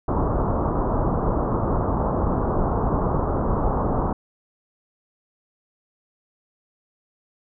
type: low-pass noise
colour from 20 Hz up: pink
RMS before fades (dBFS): -22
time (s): 0.08-4.13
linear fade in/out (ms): 5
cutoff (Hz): 1200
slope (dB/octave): 48
effects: none